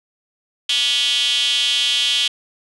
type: tone with high-pass filter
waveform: square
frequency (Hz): 130.81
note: C3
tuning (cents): 0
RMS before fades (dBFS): -18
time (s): 0.69-2.28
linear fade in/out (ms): 5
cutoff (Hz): 3200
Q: 7.4
effects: resampled to 24000 Hz